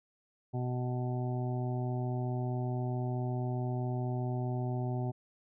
harmonic tone, 124.6 Hz, B2, 16 cents sharp, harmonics 1 / 2 / 3 / 5 / 6 / 7, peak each -32 / -40 / -41 / -45 / -44 / -50 dBFS, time 0.53-5.12 s, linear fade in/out 20 ms, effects none

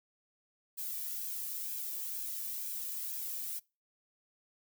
violet noise with flanger, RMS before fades -39 dBFS, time 0.77-3.6 s, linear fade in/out 20 ms, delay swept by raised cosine 1.2 to 1.72 ms, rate 2.1 Hz, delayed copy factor +0.5, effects noise-tail reverb RT60 0.3 s tail -25 dB re dry

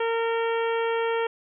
harmonic tone, 458.5 Hz, A#4, 29 cents flat, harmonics 1 / 2 / 3 / 4 / 5 / 6 / 7, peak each -24 / -30 / -34 / -36 / -38 / -40 / -41 dBFS, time 0-1.27 s, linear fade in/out 5 ms, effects none

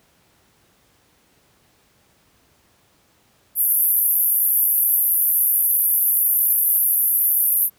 pink band-pass noise, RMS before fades -18 dBFS, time 3.55-7.7 s, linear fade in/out 50 ms, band 11000 to 14000 Hz, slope 96 dB/octave, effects pink hiss -59 dBFS RMS until 7.78 s + high-pass 60 Hz 12 dB/octave

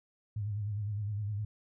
sine tone with vibrato, 103.83 Hz, G#2, in tune, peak -32 dBFS, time 0.36-1.45 s, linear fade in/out 5 ms, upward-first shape sine, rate 9.8 Hz, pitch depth 75 cents each way, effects none

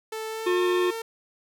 sawtooth tone with pitch glide, 440 to 453.2 Hz, A4 to A#4, 0 to -49 cents, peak -27 dBFS, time 0.12-1.02 s, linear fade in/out 5 ms, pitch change +51 cents, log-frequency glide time 0.28-0.63 s
harmonic tone, 359.4 Hz, F4, 50 cents sharp, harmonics 1 / 3 / 5 / 7 / 9 / 10, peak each -21 / -31 / -35 / -38 / -40 / -41 dBFS, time 0.46-0.91 s, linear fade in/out 10 ms
effects none

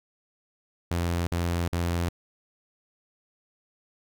sawtooth tone bursts, 86 Hz, F2, 26 cents flat, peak -21 dBFS, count 3, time 0.91-2.088 s, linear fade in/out 0 ms, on 360 ms, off 49 ms, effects none

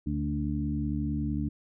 harmonic tone with a mistuned harmonic, 73.2 Hz, D2, 5 cents flat, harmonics 1 / 2 / 3 / 4, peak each -33 / -33 / -33 / -33 dBFS, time 0.06-1.49 s, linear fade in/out 10 ms, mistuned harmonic 3, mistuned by +18 cents, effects none

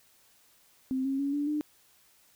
sine tone with pitch steps, 261.6 / 270.7 / 280.1 / 289.8 / 299.8 Hz, C4 / C#4 / C#4 / D4 / D4, 0 / -41 / +18 / -23 / +36 cents, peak -27 dBFS, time 0.91-1.61 s, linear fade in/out 0 ms, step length 140 ms, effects white hiss -63 dBFS RMS until 2.35 s

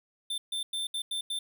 square tone bursts at uneven times, 3560 Hz, A7, 20 cents sharp, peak -31 dBFS, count 6, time 0.3-0.38 / 0.52-0.63 / 0.73-0.87 / 0.94-1.02 / 1.11-1.21 / 1.3-1.39 s, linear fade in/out 5 ms, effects none

